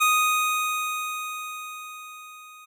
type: tone with level ramp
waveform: 25% pulse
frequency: 1244.5 Hz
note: D#6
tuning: in tune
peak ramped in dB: -13 to -41 dBFS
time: 0-2.66 s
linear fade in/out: 20 ms
effects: none

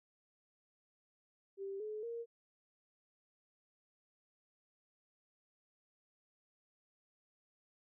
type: tone with pitch steps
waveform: sine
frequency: 392 / 427.5 / 466.2 Hz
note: G4 / A4 / A#4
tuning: 0 / -50 / 0 cents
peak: -40 dBFS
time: 1.57-2.26 s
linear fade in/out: 50 ms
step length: 230 ms
effects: none

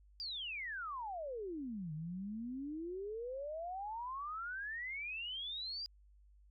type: exponential two-way sweep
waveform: sine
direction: down then up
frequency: 4894 to 150 to 4894 Hz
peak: -40 dBFS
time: 0.2-5.86 s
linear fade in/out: 0 ms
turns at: 1.93 s
effects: added 50 Hz sine -61 dBFS peak until 6.5 s

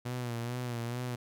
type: tone with vibrato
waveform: sawtooth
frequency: 120.9 Hz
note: B2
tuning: 36 cents flat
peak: -30 dBFS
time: 0.05-1.16 s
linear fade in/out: 10 ms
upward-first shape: sine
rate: 2.3 Hz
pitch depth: 59 cents each way
effects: none

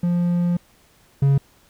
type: tone pair in turn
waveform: triangle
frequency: 174.61 / 138.59 Hz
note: F3 / C#3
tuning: 0 / 0 cents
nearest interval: major third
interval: 400 cents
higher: first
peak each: -15 / -11 dBFS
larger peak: second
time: 0.03-0.57 / 1.22-1.38 s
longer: first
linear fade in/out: 5 ms
effects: pink hiss -56 dBFS RMS until 1.69 s

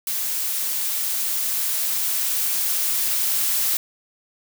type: noise with level ramp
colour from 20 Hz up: blue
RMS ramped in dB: -25 to -21 dBFS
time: 0.07-3.77 s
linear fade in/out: 2 ms
effects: none

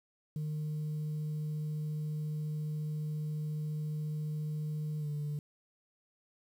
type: tone with pitch glide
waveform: sine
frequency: 152.4 to 147.72 Hz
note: D#3 to D3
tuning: -36 to +10 cents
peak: -31 dBFS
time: 0.36-5.39 s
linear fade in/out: 2 ms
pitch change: -54 cents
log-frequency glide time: 4.99-5.08 s
effects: tanh soft clip ceiling -32 dBFS + 10-bit

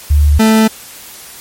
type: tone pair in turn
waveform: sine / 40% pulse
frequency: 73.42 / 220 Hz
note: D2 / A3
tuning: 0 / 0 cents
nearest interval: octave + perfect fifth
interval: 1900 cents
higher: second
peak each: -5 dBFS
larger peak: neither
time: 0.1-0.39 / 0.39-0.68 s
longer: neither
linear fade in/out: 10 ms
effects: white hiss -33 dBFS RMS until 1.4 s + MP3 64 kbps

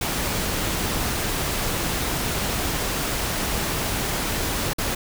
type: noise with dropouts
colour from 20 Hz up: pink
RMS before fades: -25 dBFS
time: 0.01-4.95 s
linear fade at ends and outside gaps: 5 ms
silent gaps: 4.734-4.783 s
effects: none

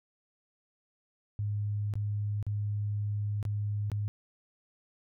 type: tone with dropouts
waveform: sine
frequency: 103.6 Hz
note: G#2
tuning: 4 cents flat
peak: -29 dBFS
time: 1.39-4.08 s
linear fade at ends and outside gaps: 0 ms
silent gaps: 1.938-1.955 / 2.427-2.466 / 3.428-3.452 / 3.9-3.917 s
effects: none

